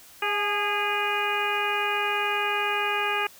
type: harmonic tone with a mistuned harmonic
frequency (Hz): 409.8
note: G#4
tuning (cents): -23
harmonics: 1 / 2 / 3 / 4 / 5 / 6 / 7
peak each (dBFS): -32 / -30 / -30 / -31 / -35 / -29 / -34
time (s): 0.22-3.27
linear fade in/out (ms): 5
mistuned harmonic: 2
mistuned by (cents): +37
effects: white hiss -50 dBFS RMS until 3.39 s